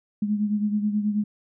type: beating tone pair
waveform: sine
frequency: 207.7 / 217 Hz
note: G#3 / A3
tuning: 0 / -24 cents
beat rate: 9.3 Hz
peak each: -22 / -29 dBFS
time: 0.22-1.24 s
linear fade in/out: 5 ms
effects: none